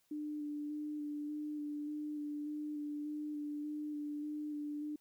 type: tone with vibrato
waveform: sine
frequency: 297.4 Hz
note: D4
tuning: 22 cents sharp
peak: -38 dBFS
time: 0.11-4.96 s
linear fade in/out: 5 ms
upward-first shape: square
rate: 1.7 Hz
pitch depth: 14 cents each way
effects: white hiss -75 dBFS RMS until 5 s